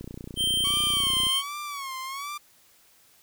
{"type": "click train", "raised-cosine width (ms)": 3, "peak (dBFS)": -25, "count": 39, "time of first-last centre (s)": [0.01, 1.268], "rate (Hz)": 30.2}
{"type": "tone", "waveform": "square", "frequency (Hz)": 3136, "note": "G7", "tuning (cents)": 0, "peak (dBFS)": -23, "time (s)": [0.36, 1.43], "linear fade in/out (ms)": 50}
{"type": "tone with vibrato", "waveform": "sawtooth", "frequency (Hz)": 1113, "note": "C#6", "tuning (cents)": 7, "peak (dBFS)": -29, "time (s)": [0.64, 2.38], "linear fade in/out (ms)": 10, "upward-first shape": "sine", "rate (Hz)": 1.3, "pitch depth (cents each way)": 110}
{"effects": ["white hiss -59 dBFS RMS until 3.22 s"]}